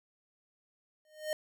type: tone with exponential growth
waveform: square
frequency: 615 Hz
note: D#5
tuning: 20 cents flat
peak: -29 dBFS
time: 1.05-1.33 s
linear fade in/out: 1 ms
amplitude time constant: 60 ms
effects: none